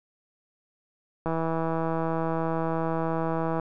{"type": "click train", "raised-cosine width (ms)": 1, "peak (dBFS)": -15, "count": 382, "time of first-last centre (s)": [1.26, 3.597], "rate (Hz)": 163, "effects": []}